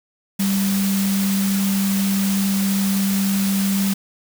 sine tone in noise, 196 Hz, G3, in tune, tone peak -17 dBFS, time 0.39-3.94 s, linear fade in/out 10 ms, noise white, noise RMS -27 dBFS, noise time 0.39-3.94 s, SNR +7 dB, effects none

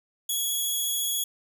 5% pulse tone with vibrato, 3351 Hz, G#7, 15 cents sharp, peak -18 dBFS, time 0.29-1.24 s, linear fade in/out 5 ms, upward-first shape sine, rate 14 Hz, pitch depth 9 cents each way, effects none

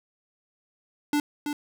square tone with echo, 293.7 Hz, D4, in tune, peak -22 dBFS, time 1.13-1.2 s, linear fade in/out 2 ms, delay 330 ms, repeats 1, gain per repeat -6 dB, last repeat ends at 1.53 s, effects none

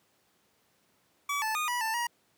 25% pulse tone with pitch steps, 1143 / 875 / 1229 / 975 / 888 / 953 Hz, D6 / A5 / D#6 / B5 / A5 / A#5, -47 / -10 / -22 / -23 / +16 / +38 cents, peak -25 dBFS, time 1.29-2.07 s, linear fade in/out 5 ms, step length 130 ms, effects pink hiss -69 dBFS RMS until 2.37 s + high-pass 150 Hz 12 dB/octave

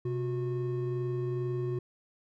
triangle tone pair together, 128.2 / 362.3 Hz, C3 / F#4, -35 / -36 cents, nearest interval octave + tritone, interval 1799 cents, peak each -30 / -31 dBFS, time 0.05-1.79 s, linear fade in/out 5 ms, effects none

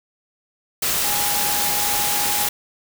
sine tone in noise, 824 Hz, G#5, 14 cents flat, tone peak -27 dBFS, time 1.04-2.48 s, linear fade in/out 5 ms, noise white, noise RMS -21 dBFS, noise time 0.82-2.49 s, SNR -9 dB, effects none

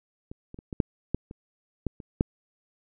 clicks, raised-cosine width 3 ms, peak -26 / -28 / -29 / -21 / -8 / -12 / -27 / -14 / -28 / -8 dBFS, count 10, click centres 0.315 / 0.544 / 0.589 / 0.728 / 0.802 / 1.146 / 1.311 / 1.867 / 2.002 / 2.209 s, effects none

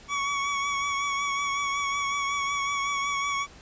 25% pulse tone with vibrato, 1124 Hz, C#6, 24 cents sharp, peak -22 dBFS, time 0.08-3.47 s, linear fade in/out 50 ms, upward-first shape triangle, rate 5.4 Hz, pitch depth 32 cents each way, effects pink hiss -50 dBFS RMS until 3.61 s + resampled to 16000 Hz

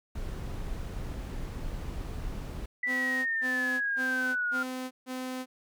brown noise, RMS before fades -36 dBFS, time 0.15-2.66 s, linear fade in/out 5 ms
sine linear sweep, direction down, 1981 to 1396.9 Hz, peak -27 dBFS, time 2.83-4.63 s, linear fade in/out 5 ms
sawtooth tone bursts, 256.4 Hz, C4, 35 cents flat, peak -30 dBFS, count 5, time 2.86-5.46 s, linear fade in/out 50 ms, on 400 ms, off 150 ms
effects none

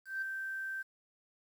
sine tone with ADSR envelope, 1560 Hz, G6, 9 cents flat, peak -31 dBFS, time 0.05-0.83 s, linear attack 170 ms, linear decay 6 ms, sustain -5 dB, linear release 16 ms, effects tanh soft clip ceiling -28 dBFS + 10-bit

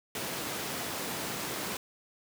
pink high-pass noise, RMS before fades -36 dBFS, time 0.15-1.77 s, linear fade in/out 2 ms, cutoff 180 Hz, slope 12 dB/octave, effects none

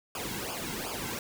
pink noise with flanger, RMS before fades -36 dBFS, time 0.15-1.19 s, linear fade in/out 2 ms, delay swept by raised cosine 0.5 to 1.7 ms, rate 2.7 Hz, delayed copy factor -0.85, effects none

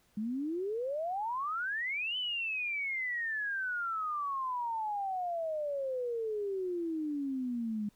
sine exponential two-way sweep, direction up then down, 204.6 to 3052 to 204.6 Hz, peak -32 dBFS, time 0.17-7.89 s, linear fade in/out 5 ms, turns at 2.17 s, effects pink hiss -69 dBFS RMS until 7.95 s

